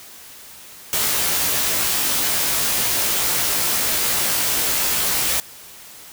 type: noise with comb filter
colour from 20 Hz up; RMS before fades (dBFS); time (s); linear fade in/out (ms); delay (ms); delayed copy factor
white; -20; 0.93-5.4; 0; 17; +0.9
effects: white hiss -41 dBFS RMS until 6.12 s